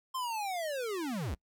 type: linear sweep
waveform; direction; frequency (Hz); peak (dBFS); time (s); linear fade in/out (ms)
square; down; 1062 to 49; -34; 0.14-1.35; 10
effects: noise-tail reverb RT60 0.1 s tail -24 dB re dry